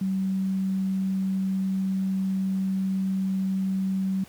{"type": "tone", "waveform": "sine", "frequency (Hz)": 191, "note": "G3", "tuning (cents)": -45, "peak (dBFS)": -23, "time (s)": [0.01, 4.24], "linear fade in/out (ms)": 5, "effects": ["pink hiss -51 dBFS RMS until 4.28 s", "high-pass 60 Hz 12 dB/octave"]}